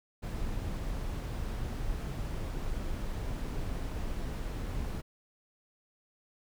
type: noise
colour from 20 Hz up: brown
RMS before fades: -35 dBFS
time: 0.22-5.02 s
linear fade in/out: 20 ms
effects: none